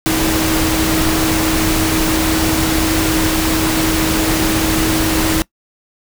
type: tone in noise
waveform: sine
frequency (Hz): 318.9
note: D#4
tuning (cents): +43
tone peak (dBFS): -16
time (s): 0.06-5.42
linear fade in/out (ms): 0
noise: pink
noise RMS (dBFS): -17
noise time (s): 0.06-5.42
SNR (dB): -2
effects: noise-tail reverb RT60 0.1 s tail -22 dB re dry